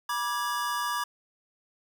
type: chord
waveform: square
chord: G# diminished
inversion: first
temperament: equal with one note detuned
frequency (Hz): 969.7 / 1174.7 / 1661.2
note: B5 / D6 / G#6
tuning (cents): -32 / 0 / 0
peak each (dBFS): -33 / -32 / -35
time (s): 0.09-1.04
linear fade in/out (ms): 5
effects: none